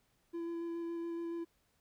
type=tone with vibrato; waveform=triangle; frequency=337.2 Hz; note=E4; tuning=39 cents sharp; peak=-35 dBFS; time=0.33-1.45 s; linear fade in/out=20 ms; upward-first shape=square; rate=7.1 Hz; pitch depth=9 cents each way; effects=pink hiss -75 dBFS RMS until 1.8 s